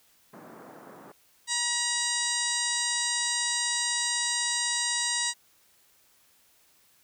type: band-pass noise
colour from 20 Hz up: pink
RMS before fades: -48 dBFS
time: 0.33-1.12 s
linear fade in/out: 5 ms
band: 180 to 1500 Hz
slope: 24 dB/octave
type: harmonic tone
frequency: 956 Hz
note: A#5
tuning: 43 cents sharp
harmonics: 1 / 2 / 3 / 4 / 5 / 6 / 7 / 8 / 9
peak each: -38 / -33 / -39 / -33 / -34 / -35 / -37 / -34 / -34 dBFS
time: 1.47-5.34 s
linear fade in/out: 50 ms
effects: white hiss -63 dBFS RMS until 7.03 s